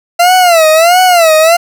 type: tone with vibrato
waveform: 40% pulse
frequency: 680 Hz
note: F5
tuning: 46 cents flat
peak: -3 dBFS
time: 0.19-1.57 s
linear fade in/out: 10 ms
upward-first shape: sine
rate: 1.5 Hz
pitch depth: 150 cents each way
effects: none